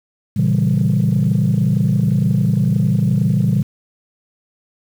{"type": "chord", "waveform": "sine", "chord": "A# diminished seventh", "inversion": "none", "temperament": "equal", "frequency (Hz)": [116.54, 138.59, 164.81, 196], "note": ["A#2", "C#3", "E3", "G3"], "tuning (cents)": [0, 0, 0, 0], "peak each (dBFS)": -17, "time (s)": [0.36, 3.63], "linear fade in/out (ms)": 10, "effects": ["tanh soft clip ceiling -7 dBFS", "7-bit"]}